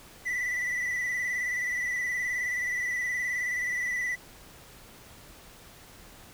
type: tone with vibrato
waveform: triangle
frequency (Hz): 1975.5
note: B6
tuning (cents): 0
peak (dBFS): -26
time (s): 0.25-4.16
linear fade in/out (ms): 20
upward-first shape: square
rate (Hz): 19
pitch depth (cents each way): 28
effects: pink hiss -51 dBFS RMS until 6.33 s